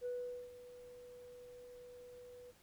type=tone with ADSR envelope; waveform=sine; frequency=492.2 Hz; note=B4; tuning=6 cents flat; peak=-36 dBFS; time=0.01-2.52 s; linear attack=46 ms; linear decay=440 ms; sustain=-16 dB; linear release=20 ms; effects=tanh soft clip ceiling -35 dBFS + pink hiss -67 dBFS RMS until 2.62 s